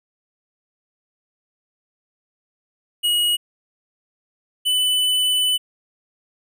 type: tone pair in turn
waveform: square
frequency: 2900 / 2997 Hz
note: F#7 / F#7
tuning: -35 / +22 cents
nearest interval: minor second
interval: 57 cents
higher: second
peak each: -17 dBFS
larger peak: neither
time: 3.03-3.37 / 4.65-5.58 s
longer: second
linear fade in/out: 20 ms
effects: none